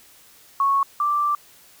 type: tone pair in turn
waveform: sine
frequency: 1105 / 1174.3 Hz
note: C#6 / D6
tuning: -6 / -1 cents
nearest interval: minor second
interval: 105 cents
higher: second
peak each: -16 / -18 dBFS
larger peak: first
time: 0.6-0.83 / 1-1.35 s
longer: second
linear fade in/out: 2 ms
effects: white hiss -51 dBFS RMS until 1.8 s